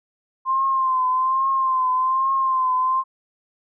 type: tone with vibrato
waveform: sine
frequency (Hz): 1046.5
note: C6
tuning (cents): 0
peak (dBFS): -17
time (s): 0.45-3.04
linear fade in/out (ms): 50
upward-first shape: triangle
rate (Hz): 1.2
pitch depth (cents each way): 54
effects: none